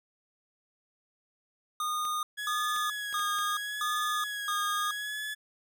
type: tone bursts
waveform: square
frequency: 1226 Hz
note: D#6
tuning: 26 cents flat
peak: -30 dBFS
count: 5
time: 1.8-4.91 s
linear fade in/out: 2 ms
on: 430 ms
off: 240 ms
type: clicks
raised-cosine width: 0.2 ms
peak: -28 dBFS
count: 5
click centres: 2.052 / 2.763 / 3.127 / 3.194 / 3.387 s
type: tone with vibrato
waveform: 30% pulse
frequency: 1673 Hz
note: G#6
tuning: 12 cents sharp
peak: -31 dBFS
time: 2.37-5.35 s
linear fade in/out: 20 ms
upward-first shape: sine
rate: 0.77 Hz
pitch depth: 41 cents each way
effects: none